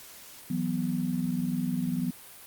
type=chord; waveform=sine; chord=E suspended second; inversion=none; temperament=equal; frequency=164.81 / 185 / 246.9 Hz; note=E3 / F#3 / B3; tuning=0 / 0 / 0 cents; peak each=-32 / -31 / -30 dBFS; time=0.5-2.11 s; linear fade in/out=5 ms; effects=white hiss -48 dBFS RMS until 2.46 s + Opus 48 kbps